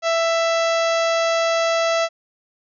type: harmonic tone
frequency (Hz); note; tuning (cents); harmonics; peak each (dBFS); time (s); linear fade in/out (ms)
663; E5; +10; 1 / 2 / 3 / 4 / 5 / 6 / 7 / 8 / 9 / 10; -18 / -24 / -28 / -30 / -32 / -34 / -35 / -36 / -37 / -38; 0.02-2.09; 50
effects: none